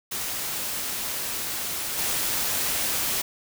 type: noise with level steps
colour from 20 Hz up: white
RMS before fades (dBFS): -30 / -26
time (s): 0.11-3.22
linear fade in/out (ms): 10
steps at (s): 1.97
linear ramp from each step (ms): 20
effects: none